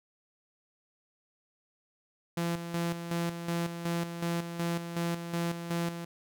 sawtooth tone with tremolo, 170 Hz, F3, 46 cents flat, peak -25 dBFS, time 2.37-6.05 s, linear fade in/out 5 ms, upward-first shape square, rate 2.7 Hz, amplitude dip 60%, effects none

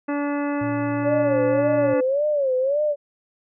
harmonic tone, 288.1 Hz, D4, 33 cents flat, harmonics 1 / 2 / 3 / 4 / 5 / 6 / 7 / 9, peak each -23 / -29 / -33 / -35 / -37 / -39 / -40 / -42 dBFS, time 0.08-2.01 s, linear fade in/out 10 ms
triangle tone with pitch glide, 116.54 to 119.95 Hz, A#2 to A#2, 0 to +50 cents, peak -27 dBFS, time 0.61-1.94 s, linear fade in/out 5 ms, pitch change +50 cents, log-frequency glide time 0.95-1.09 s
sine tone with vibrato, 554.4 Hz, C#5, in tune, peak -18 dBFS, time 1.03-2.96 s, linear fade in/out 50 ms, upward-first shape sine, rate 1.8 Hz, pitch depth 150 cents each way
effects none

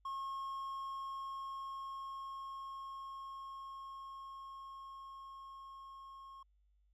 triangle tone with level ramp, 1083 Hz, C#6, 41 cents flat, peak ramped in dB -37 to -49 dBFS, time 0.05-6.43 s, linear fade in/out 5 ms, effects added 50 Hz sine -69 dBFS peak until 6.93 s

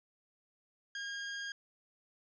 sawtooth tone, 1623 Hz, G#6, 40 cents flat, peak -35 dBFS, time 0.95-1.52 s, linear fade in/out 2 ms, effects resampled to 16000 Hz

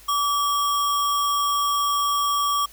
sine tone with sample-and-hold, 1154 Hz, D6, 31 cents flat, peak -19 dBFS, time 0.08-2.66 s, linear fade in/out 10 ms, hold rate 4410 Hz, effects added 50 Hz sine -51 dBFS peak until 2.72 s + white hiss -49 dBFS RMS until 2.72 s

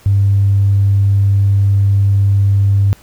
triangle tone with tanh clipping, 99.4 Hz, G2, 25 cents sharp, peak -8 dBFS, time 0.06-2.93 s, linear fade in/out 0 ms, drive 4 dB, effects pink hiss -45 dBFS RMS until 3.02 s

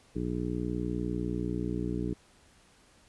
harmonic tone, 60.2 Hz, B1, 44 cents flat, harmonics 1 / 2 / 3 / 4 / 5 / 6 / 7, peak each -38 / -38 / -35 / -40 / -35 / -40 / -40 dBFS, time 0.15-2.14 s, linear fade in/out 10 ms, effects pink hiss -61 dBFS RMS until 3.08 s + resampled to 24000 Hz

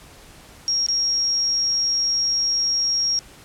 sine tone with dropouts, 5590 Hz, F8, 1 cent sharp, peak -18 dBFS, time 0.68-3.19 s, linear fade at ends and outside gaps 0 ms, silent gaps 0.864-0.886 s, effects pink hiss -46 dBFS RMS until 3.44 s + low-pass 12000 Hz 12 dB/octave

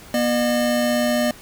square tone pair together, 240.8 / 606.8 Hz, B3 / D#5, -44 / -44 cents, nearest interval octave + major third, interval 1600 cents, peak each -21 dBFS, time 0.14-1.31 s, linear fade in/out 2 ms, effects pink hiss -43 dBFS RMS until 1.41 s

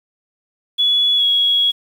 sine tone with pitch glide, 3399 to 3331 Hz, G#7 to G#7, +39 to +4 cents, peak -12 dBFS, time 0.78-1.72 s, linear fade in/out 20 ms, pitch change -35 cents, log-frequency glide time 1.16-1.24 s, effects 7-bit

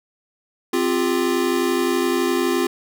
square chord, C suspended fourth, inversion none, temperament equal with one note detuned, 261.6 / 349.2 / 400.9 Hz, C4 / F4 / G4, 0 / 0 / +39 cents, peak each -24 / -21 / -25 dBFS, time 0.73-2.67 s, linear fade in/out 5 ms, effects none

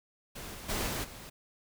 pink noise with level steps, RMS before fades -43 / -45 / -33 / -35 / -47 dBFS, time 0.35-1.3 s, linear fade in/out 10 ms, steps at 0.53 / 0.68 / 0.86 / 1.03 s, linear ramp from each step 20 ms, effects none

